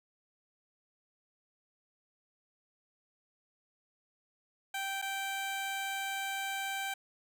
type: tone with dropouts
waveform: 15% pulse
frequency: 781 Hz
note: G5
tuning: 7 cents flat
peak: -28 dBFS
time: 4.74-6.94 s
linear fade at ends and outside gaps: 5 ms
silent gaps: 5.017-5.023 s
effects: none